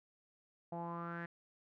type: tone with low-pass filter sweep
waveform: sawtooth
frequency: 170 Hz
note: F3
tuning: 46 cents flat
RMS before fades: -43 dBFS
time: 0.72-1.26 s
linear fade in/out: 5 ms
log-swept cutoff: 740 to 1800 Hz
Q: 6.4
effects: none